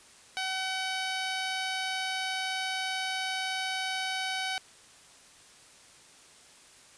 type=tone; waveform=10% pulse; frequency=757 Hz; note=F#5; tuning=39 cents sharp; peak=-22 dBFS; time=0.37-4.58 s; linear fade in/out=0 ms; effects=white hiss -55 dBFS RMS until 6.97 s + resampled to 22050 Hz